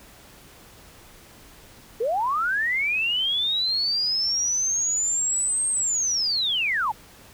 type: linear two-way sweep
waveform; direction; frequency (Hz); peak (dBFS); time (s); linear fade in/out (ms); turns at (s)
sine; up then down; 419.4 to 8510 to 788; -21; 2-6.92; 10; 5.69
effects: pink hiss -49 dBFS RMS until 7.33 s